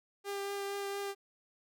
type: tone with vibrato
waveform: sawtooth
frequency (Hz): 399.2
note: G4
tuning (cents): +32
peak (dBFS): -32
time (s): 0.24-1.15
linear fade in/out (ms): 50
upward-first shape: triangle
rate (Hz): 4.3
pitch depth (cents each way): 13
effects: none